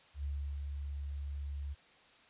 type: tone with ADSR envelope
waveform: sine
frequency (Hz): 71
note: C#2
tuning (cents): +42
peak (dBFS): -34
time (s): 0.14-1.75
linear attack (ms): 100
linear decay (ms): 340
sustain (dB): -3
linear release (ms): 28
effects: white hiss -62 dBFS RMS until 2.29 s + resampled to 8000 Hz